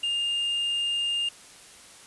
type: tone with quantisation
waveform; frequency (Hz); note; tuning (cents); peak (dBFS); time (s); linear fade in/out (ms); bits
triangle; 2814; F7; +12; -23; 0.03-1.29; 5; 8
effects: white hiss -49 dBFS RMS until 2.06 s + resampled to 24000 Hz